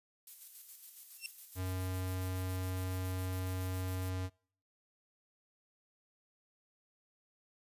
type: noise with tremolo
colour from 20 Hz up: violet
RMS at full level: -48 dBFS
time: 0.27-4.1 s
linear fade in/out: 2 ms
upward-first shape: square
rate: 7.2 Hz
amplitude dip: 40%
type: tone with exponential growth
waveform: 20% pulse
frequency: 2710 Hz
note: E7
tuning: 47 cents sharp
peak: -31 dBFS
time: 1.16-1.26 s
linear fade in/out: 1 ms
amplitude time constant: 20 ms
type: tone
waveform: square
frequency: 92.7 Hz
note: F#2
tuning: 4 cents sharp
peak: -36 dBFS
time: 1.55-4.3 s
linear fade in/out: 50 ms
effects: noise-tail reverb RT60 0.5 s tail -25 dB re dry + resampled to 32000 Hz